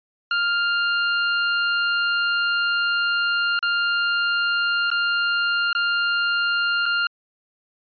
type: tone with dropouts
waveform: sawtooth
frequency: 1400 Hz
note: F6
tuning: 4 cents sharp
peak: -15 dBFS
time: 0.31-7.07 s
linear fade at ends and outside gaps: 2 ms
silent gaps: 3.591-3.627 / 4.903-4.914 / 5.73-5.75 / 6.857-6.861 s
effects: resampled to 11025 Hz